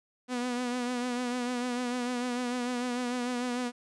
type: tone with vibrato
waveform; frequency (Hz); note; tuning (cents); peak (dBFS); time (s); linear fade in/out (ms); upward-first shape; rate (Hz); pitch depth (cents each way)
sawtooth; 246.4; B3; -4; -26; 0.28-3.72; 50; triangle; 6.7; 48
effects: resampled to 22050 Hz + 11-bit